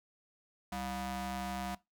sawtooth ring-modulated tone, 260 Hz, C4, 11 cents flat, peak -30 dBFS, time 0.72-1.75 s, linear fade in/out 5 ms, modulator 454 Hz, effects noise-tail reverb RT60 0.2 s tail -20 dB re dry

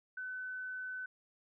sine tone, 1510 Hz, F#6, 35 cents sharp, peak -39 dBFS, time 0.17-1.06 s, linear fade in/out 5 ms, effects none

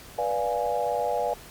sine chord, B diminished seventh, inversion none, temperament equal with one note detuned, 489.9 / 587.3 / 698.5 / 830.6 Hz, B4 / D5 / F5 / Ab5, -14 / 0 / 0 / 0 cents, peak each -29 dBFS, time 0.18-1.34 s, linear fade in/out 5 ms, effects pink hiss -46 dBFS RMS until 1.5 s + MP3 96 kbps

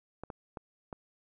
clicks, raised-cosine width 1 ms, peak -26 dBFS, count 4, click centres 0.236 / 0.302 / 0.572 / 0.928 s, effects none

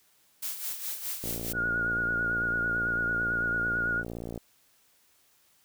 blue noise with tremolo, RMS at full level -33 dBFS, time 0.42-1.53 s, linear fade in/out 10 ms, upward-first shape sine, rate 4.8 Hz, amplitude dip 60%
click train, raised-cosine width 2 ms, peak -24 dBFS, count 182, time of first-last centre 1.24-4.377 s, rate 57.7 Hz
sine tone with vibrato, 1439 Hz, F#6, 49 cents flat, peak -26 dBFS, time 1.53-4.04 s, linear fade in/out 50 ms, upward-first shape sine, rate 9 Hz, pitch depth 37 cents each way
effects white hiss -65 dBFS RMS until 5.64 s

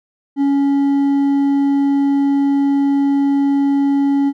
triangle tone with hard clipping, 279.4 Hz, C#4, 14 cents sharp, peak -13 dBFS, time 0.36-4.33 s, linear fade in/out 50 ms, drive 7 dB, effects none

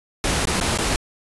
pink noise with dropouts, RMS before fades -21 dBFS, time 0.24-0.96 s, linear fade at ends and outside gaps 1 ms, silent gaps 0.454-0.472 / 0.601-0.611 / 0.776-0.786 s, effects resampled to 24000 Hz

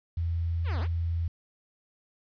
sine tone, 84 Hz, E2, 33 cents sharp, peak -26 dBFS, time 0.17-1.28 s, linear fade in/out 5 ms
10% pulse exponential two-way sweep, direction down then up, 640 to 207.7 to 640 Hz, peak -29 dBFS, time 0.64-0.88 s, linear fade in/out 50 ms, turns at 0.8 s
effects resampled to 11025 Hz + 10-bit

